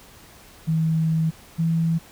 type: tone pair in turn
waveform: sine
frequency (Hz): 160.5 / 164.44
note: E3 / E3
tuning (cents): -46 / -4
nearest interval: unison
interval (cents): 42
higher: second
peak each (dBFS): -18 / -18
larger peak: neither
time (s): 0.67-1.31 / 1.58-1.99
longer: first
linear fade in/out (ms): 20
effects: pink hiss -48 dBFS RMS until 2.11 s